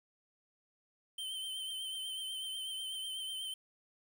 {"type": "tone with vibrato", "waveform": "square", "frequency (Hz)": 3100, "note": "G7", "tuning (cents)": -20, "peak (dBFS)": -39, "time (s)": [1.18, 3.54], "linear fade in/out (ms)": 5, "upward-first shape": "triangle", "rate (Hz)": 8.1, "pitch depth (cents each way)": 39, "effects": ["11-bit"]}